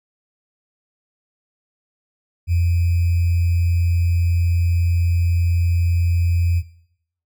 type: tone with sample-and-hold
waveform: sine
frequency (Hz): 85.9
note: F2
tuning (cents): -28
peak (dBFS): -14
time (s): 2.47-6.63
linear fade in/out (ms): 50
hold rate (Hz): 2450
effects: noise-tail reverb RT60 0.7 s tail -18 dB re dry